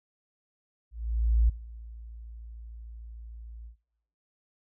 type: tone with ADSR envelope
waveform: sine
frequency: 56.7 Hz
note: A#1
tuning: 47 cents flat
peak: -18 dBFS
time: 0.91-3.76 s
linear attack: 580 ms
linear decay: 8 ms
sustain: -23 dB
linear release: 99 ms
effects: noise-tail reverb RT60 0.8 s tail -21 dB re dry